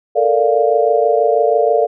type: chord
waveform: sine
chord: Bb major seventh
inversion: third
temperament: equal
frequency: 440 / 466.2 / 587.3 / 698.5 Hz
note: A4 / Bb4 / D5 / F5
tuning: 0 / 0 / 0 / 0 cents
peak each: -16 dBFS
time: 0.15-1.87 s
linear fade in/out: 20 ms
effects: none